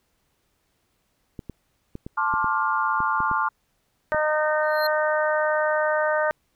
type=clicks; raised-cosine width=3 ms; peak=-21 dBFS; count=10; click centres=1.392 / 1.497 / 1.954 / 2.065 / 2.339 / 2.444 / 3.004 / 3.204 / 3.314 / 4.146 s
type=chord; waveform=sine; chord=D minor seventh; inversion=second; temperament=just; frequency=881 / 1057.2 / 1174.7 / 1409.6 Hz; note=A5 / C6 / D6 / F6; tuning=+2 / +18 / 0 / +16 cents; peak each=-26 dBFS; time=2.17-3.49 s; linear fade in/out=10 ms
type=harmonic tone; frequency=306.4 Hz; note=D#4; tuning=27 cents flat; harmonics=2 / 3 / 4 / 5 / 6; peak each=-22 / -28 / -29 / -27 / -31 dBFS; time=4.12-6.31 s; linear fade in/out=0 ms
type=tone with exponential growth; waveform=square; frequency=4186 Hz; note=C8; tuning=in tune; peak=-25 dBFS; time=4.62-4.87 s; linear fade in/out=5 ms; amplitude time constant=53 ms
effects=pink hiss -70 dBFS RMS until 6.55 s